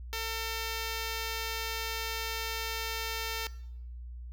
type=tone; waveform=5% pulse; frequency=450 Hz; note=A4; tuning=39 cents sharp; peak=-22 dBFS; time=0.13-3.47 s; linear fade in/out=0 ms; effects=noise-tail reverb RT60 0.7 s tail -18 dB re dry + added 60 Hz sine -40 dBFS peak until 4.32 s